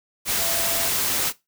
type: tone in noise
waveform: sine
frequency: 670 Hz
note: E5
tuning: 28 cents sharp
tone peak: -32 dBFS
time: 0.37-0.9 s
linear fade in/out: 50 ms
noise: white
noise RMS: -23 dBFS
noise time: 0.25-1.33 s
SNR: -12 dB
effects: noise-tail reverb RT60 0.2 s tail -18 dB re dry